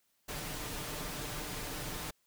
pink noise with comb filter, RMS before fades -40 dBFS, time 0.28-2.11 s, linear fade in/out 10 ms, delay 6.7 ms, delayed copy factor +0.5, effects white hiss -75 dBFS RMS until 2.26 s

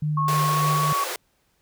sine tone with tremolo, 151.3 Hz, D#3, 48 cents flat, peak -21 dBFS, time 0.02-0.93 s, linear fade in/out 5 ms, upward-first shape sine, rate 3.4 Hz, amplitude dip 25%
sine tone with pitch glide, 1094 to 1120.2 Hz, C#6 to C#6, -23 to +18 cents, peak -21 dBFS, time 0.17-1.04 s, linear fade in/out 5 ms, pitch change +41 cents, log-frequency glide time 0.46-0.72 s
pink high-pass noise, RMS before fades -30 dBFS, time 0.28-1.16 s, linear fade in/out 2 ms, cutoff 350 Hz, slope 96 dB/octave
effects pink hiss -67 dBFS RMS until 1.61 s

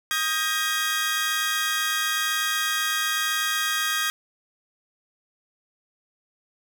sawtooth tone cluster, 1247 / 1596 / 1891 / 3300 Hz, D#6 / G6 / A#6 / G#7, +3 / +31 / +24 / -12 cents, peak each -25 / -24 / -26 / -26 dBFS, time 0.11-4.1 s, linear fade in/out 0 ms, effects none

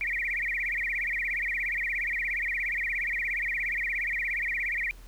sine tone with vibrato, 2109 Hz, C7, 13 cents sharp, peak -27 dBFS, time 0.01-4.91 s, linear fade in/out 0 ms, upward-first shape sine, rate 17 Hz, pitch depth 230 cents each way, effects added 41 Hz sine -45 dBFS peak until 5.07 s + pink hiss -56 dBFS RMS until 5.07 s

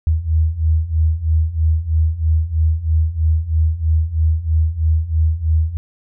sine beating tone pair, 77.78 / 80.88 Hz, D#2 / E2, 0 / -32 cents, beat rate 3.1 Hz, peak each -18 / -15 dBFS, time 0.07-5.77 s, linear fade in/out 0 ms, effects none

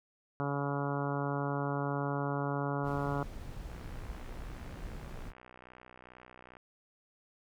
harmonic tone, 141.5 Hz, C#3, 36 cents sharp, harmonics 1 / 2 / 3 / 4 / 5 / 6 / 7 / 8 / 9 / 10, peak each -35 / -38 / -40 / -41 / -42 / -43 / -43 / -44 / -45 / -45 dBFS, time 0.4-3.23 s, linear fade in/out 0 ms
brown noise, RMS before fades -43 dBFS, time 2.83-5.33 s, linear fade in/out 50 ms
click train, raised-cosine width 0.5 ms, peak -37 dBFS, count 180, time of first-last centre 3.7-6.569 s, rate 62.4 Hz
effects none

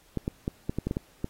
clicks, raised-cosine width 3 ms, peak -15 dBFS, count 9, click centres 0.173 / 0.279 / 0.479 / 0.695 / 0.786 / 0.87 / 0.911 / 0.969 / 1.244 s, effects pink hiss -60 dBFS RMS until 1.29 s + AAC 48 kbps

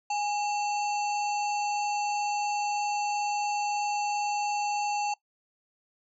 harmonic tone with a mistuned harmonic, 897 Hz, A5, 33 cents sharp, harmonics 1 / 3 / 5 / 7 / 8, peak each -27 / -37 / -41 / -44 / -45 dBFS, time 0.1-5.14 s, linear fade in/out 5 ms, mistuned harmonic 1, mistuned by -140 cents, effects noise-tail reverb RT60 0.1 s tail -20 dB re dry

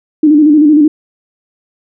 sine tone with vibrato, 300.7 Hz, D4, 41 cents sharp, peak -3 dBFS, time 0.23-0.88 s, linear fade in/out 5 ms, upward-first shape square, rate 13 Hz, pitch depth 57 cents each way, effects none

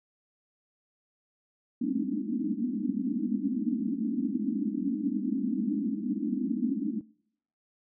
pink band-pass noise, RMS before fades -30 dBFS, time 1.81-7.01 s, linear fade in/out 5 ms, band 200 to 310 Hz, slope 96 dB/octave, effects noise-tail reverb RT60 0.7 s tail -24 dB re dry

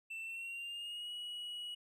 triangle tone with pitch glide, 2673 to 2915 Hz, E7 to F#7, +23 to -26 cents, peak -40 dBFS, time 0.1-1.75 s, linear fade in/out 10 ms, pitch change +151 cents, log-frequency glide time 0.22-1.11 s, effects none

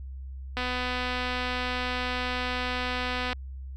click train, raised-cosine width 0.3 ms, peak -15 dBFS, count 691, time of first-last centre 0.57-3.33 s, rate 250 Hz, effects added 66 Hz sine -36 dBFS peak until 3.76 s

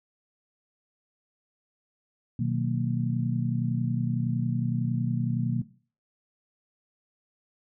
sine chord, B major seventh, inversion none, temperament just, 123.47 / 154.34 / 185.21 / 231.5 Hz, B2 / D#3 / F#3 / A#3, 0 / -14 / +2 / -12 cents, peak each -28 / -31 / -32 / -30 dBFS, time 2.39-5.62 s, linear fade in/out 5 ms, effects noise-tail reverb RT60 0.4 s tail -17 dB re dry

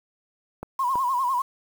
clicks, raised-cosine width 1 ms, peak -19 dBFS, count 2, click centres 0.63 / 0.956 s
sine tone with vibrato, 1022 Hz, C6, 41 cents flat, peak -21 dBFS, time 0.79-1.42 s, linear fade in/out 5 ms, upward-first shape sine, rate 10 Hz, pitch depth 110 cents each way
effects 7-bit

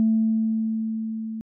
sine tone with level ramp, 221.6 Hz, A3, 13 cents sharp, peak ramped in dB -15 to -29 dBFS, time 0-1.41 s, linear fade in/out 0 ms, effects tanh soft clip ceiling -11 dBFS

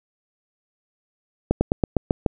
slowing click train, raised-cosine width 2 ms, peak -4 dBFS, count 7, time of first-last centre 1.51-2.262 s, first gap 100 ms, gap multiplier 1.09, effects none

